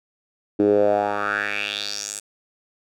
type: tone with band-pass filter sweep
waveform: 10% pulse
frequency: 102.7 Hz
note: G#2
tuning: 19 cents flat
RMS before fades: -22 dBFS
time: 0.59-2.2 s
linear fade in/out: 10 ms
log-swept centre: 330 to 8500 Hz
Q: 4.3
effects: none